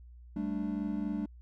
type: chord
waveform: triangle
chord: G suspended second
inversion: none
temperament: equal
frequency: 196 / 220 / 293.7 Hz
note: G3 / A3 / D4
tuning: 0 / 0 / 0 cents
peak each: -34 dBFS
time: 0.36-1.26 s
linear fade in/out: 5 ms
effects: added 60 Hz sine -49 dBFS peak until 1.41 s